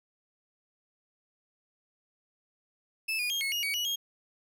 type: tone with pitch steps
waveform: 35% pulse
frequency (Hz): 2623 / 2447 / 3233 / 2185 / 2869 / 2256 / 2926 / 3252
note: E7 / D#7 / G#7 / C#7 / F7 / C#7 / F#7 / G#7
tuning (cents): -9 / -29 / -47 / -26 / +46 / +30 / -20 / -37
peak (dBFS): -27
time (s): 3.08-3.96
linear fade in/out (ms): 10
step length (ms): 110
effects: none